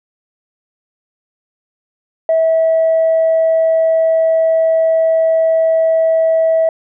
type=tone; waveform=sine; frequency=649 Hz; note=E5; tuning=27 cents flat; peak=-8 dBFS; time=2.29-6.69 s; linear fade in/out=2 ms; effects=tanh soft clip ceiling -6 dBFS